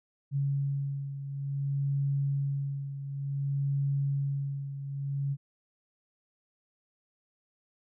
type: beating tone pair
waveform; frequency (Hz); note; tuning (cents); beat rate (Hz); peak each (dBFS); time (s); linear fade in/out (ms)
sine; 139.4 / 139.96; C#3 / C#3; +10 / +17; 0.56; -29 / -35; 0.31-5.37; 50
effects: none